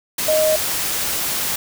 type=tone in noise; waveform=sine; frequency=622.3 Hz; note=D#5; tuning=in tune; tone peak=-14 dBFS; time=0.28-0.56 s; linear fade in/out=5 ms; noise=white; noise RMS=-22 dBFS; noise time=0.18-1.56 s; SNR=+5 dB; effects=none